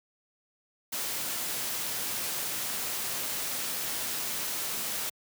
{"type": "noise", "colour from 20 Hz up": "white", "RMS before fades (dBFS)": -33, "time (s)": [0.92, 5.1], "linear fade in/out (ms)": 10, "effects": ["high-pass 100 Hz 12 dB/octave"]}